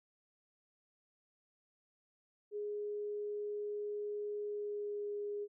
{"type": "tone with pitch glide", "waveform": "sine", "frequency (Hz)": [415.3, 411.7], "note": ["G#4", "G#4"], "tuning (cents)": [0, -15], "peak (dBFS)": -37, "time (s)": [2.51, 5.48], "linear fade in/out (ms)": 50, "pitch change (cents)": -15, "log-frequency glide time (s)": [4.43, 5.13], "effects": []}